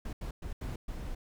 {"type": "noise bursts at uneven times", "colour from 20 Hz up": "brown", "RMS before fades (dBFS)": -38, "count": 5, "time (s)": [[0.05, 0.13], [0.21, 0.31], [0.42, 0.53], [0.61, 0.76], [0.88, 1.15]], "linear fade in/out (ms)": 5, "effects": []}